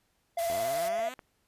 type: tone with vibrato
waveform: triangle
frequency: 677 Hz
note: E5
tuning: 46 cents sharp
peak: -26 dBFS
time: 0.37-1.09 s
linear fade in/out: 5 ms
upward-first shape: triangle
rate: 18 Hz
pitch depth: 44 cents each way
type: band-stop noise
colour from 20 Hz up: white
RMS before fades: -40 dBFS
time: 0.38-0.89 s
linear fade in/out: 10 ms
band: 130 to 910 Hz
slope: 24 dB/octave
type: linear sweep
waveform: 5% pulse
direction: up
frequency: 77.78 to 261.6 Hz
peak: -29 dBFS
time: 0.5-1.14 s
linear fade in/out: 0 ms
type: clicks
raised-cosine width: 0.5 ms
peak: -29 dBFS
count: 2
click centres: 0.993 / 1.192 s
effects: pink hiss -73 dBFS RMS until 1.47 s + resampled to 32000 Hz